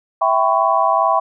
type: chord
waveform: sine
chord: C# half-diminished seventh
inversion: first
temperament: equal with one note detuned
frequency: 659.3 / 784 / 1006.2 / 1108.7 Hz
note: E5 / G5 / B5 / C#6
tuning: 0 / 0 / +32 / 0 cents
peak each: -18 dBFS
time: 0.21-1.2 s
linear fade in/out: 10 ms
effects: none